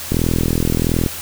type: click train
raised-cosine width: 3 ms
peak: -4 dBFS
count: 40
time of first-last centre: 0.12-1.062 s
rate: 41.4 Hz
effects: added 84 Hz sine -39 dBFS peak until 1.21 s + white hiss -29 dBFS RMS until 1.21 s